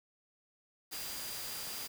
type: tone in noise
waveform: sine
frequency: 4800 Hz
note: D8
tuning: 37 cents sharp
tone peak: -47 dBFS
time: 0.91-1.88 s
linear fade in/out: 20 ms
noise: white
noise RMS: -42 dBFS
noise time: 0.91-1.88 s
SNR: -8 dB
effects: none